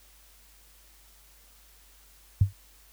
sine tone with exponential decay, 98 Hz, G2, in tune, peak -13 dBFS, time 2.41-2.53 s, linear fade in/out 5 ms, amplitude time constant 25 ms, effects added 50 Hz sine -58 dBFS peak until 2.92 s + white hiss -58 dBFS RMS until 2.92 s

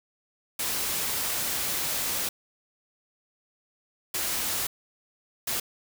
white noise bursts at uneven times, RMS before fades -29 dBFS, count 3, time 0.59-2.29 / 4.14-4.67 / 5.47-5.6 s, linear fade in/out 5 ms, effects none

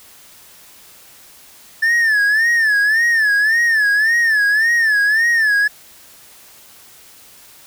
triangle tone with vibrato, 1760 Hz, A6, in tune, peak -10 dBFS, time 1.82-5.68 s, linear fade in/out 10 ms, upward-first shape sine, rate 1.8 Hz, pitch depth 120 cents each way, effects white hiss -44 dBFS RMS until 7.66 s

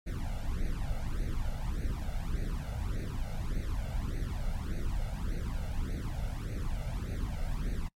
brown noise with flanger, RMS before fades -33 dBFS, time 0.06-7.89 s, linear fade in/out 20 ms, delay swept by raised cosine 0.47 to 1.45 ms, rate 1.7 Hz, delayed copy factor +1, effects noise-tail reverb RT60 0.1 s tail -24 dB re dry + MP3 64 kbps

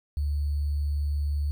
sine tone with sample-and-hold, 72.8 Hz, D2, 15 cents flat, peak -24 dBFS, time 0.17-1.51 s, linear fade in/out 0 ms, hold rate 4410 Hz, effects none

